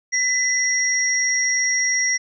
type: tone pair together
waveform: sine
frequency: 2000 / 5657 Hz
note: B6 / F8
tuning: +21 / +21 cents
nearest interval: octave + tritone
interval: 1800 cents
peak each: -20 dBFS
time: 0.12-2.18 s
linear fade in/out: 20 ms
effects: none